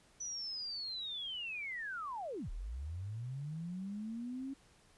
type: linear two-way sweep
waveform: sine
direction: down then up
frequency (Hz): 5980 to 32.91 to 275.9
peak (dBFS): -39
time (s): 0.2-4.54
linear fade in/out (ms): 10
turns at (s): 2.5
effects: pink hiss -66 dBFS RMS until 4.97 s + resampled to 24000 Hz